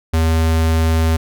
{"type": "tone", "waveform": "square", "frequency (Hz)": 80.9, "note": "E2", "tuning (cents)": -32, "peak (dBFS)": -13, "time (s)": [0.13, 1.17], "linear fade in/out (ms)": 10, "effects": []}